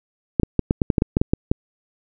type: clicks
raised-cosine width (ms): 3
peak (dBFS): -3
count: 12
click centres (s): 0.398 / 0.433 / 0.593 / 0.709 / 0.818 / 0.902 / 0.982 / 1.021 / 1.169 / 1.215 / 1.335 / 1.515
effects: none